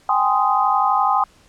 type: chord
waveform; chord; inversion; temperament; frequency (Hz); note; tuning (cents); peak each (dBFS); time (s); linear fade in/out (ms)
sine; Ab major seventh; third; just; 778.7 / 830.6 / 1038.3 / 1245.9; G5 / Ab5 / C6 / Eb6; -12 / 0 / -14 / +2; -20; 0.09-1.24; 2
effects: pink hiss -53 dBFS RMS until 1.48 s + low-pass 9000 Hz 12 dB/octave